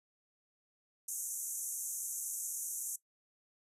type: band-pass noise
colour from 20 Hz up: pink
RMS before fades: -40 dBFS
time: 1.08-2.96 s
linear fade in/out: 5 ms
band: 6100 to 13000 Hz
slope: 96 dB/octave
effects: noise-tail reverb RT60 0.1 s tail -18 dB re dry